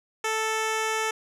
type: tone with low-pass filter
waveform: 10% pulse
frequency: 440 Hz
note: A4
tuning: in tune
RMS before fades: -27 dBFS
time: 0.24-1.11 s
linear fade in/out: 5 ms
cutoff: 9100 Hz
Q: 0.99
effects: none